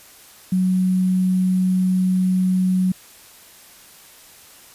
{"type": "tone with sample-and-hold", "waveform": "sine", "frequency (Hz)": 185, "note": "F#3", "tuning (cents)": 0, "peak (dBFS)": -15, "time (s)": [0.52, 2.92], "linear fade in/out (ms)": 5, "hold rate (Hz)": 11025, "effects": ["white hiss -46 dBFS RMS until 4.74 s", "resampled to 32000 Hz"]}